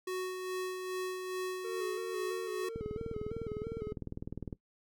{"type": "tone with tremolo", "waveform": "square", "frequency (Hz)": 370, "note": "F#4", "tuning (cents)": 0, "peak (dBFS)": -34, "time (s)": [0.07, 2.69], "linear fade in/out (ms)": 5, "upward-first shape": "sine", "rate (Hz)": 2.4, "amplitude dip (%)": 40}
{"type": "tone with vibrato", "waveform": "triangle", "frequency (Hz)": 440, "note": "A4", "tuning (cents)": 0, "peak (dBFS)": -36, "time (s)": [1.64, 3.93], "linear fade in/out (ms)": 10, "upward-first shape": "square", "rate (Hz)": 3, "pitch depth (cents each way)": 59}
{"type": "click train", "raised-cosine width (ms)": 3, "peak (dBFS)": -26, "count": 36, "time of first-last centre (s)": [2.76, 4.528], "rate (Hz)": 19.8}
{"effects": ["noise-tail reverb RT60 0.1 s tail -19 dB re dry"]}